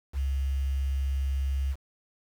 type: tone with quantisation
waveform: sine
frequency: 67.9 Hz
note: C#2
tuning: 35 cents flat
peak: -25 dBFS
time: 0.13-1.76 s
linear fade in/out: 50 ms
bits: 8
effects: none